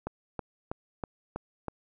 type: click train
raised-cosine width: 1 ms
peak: -19 dBFS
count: 6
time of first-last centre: 0.07-1.683 s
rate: 3.1 Hz
effects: none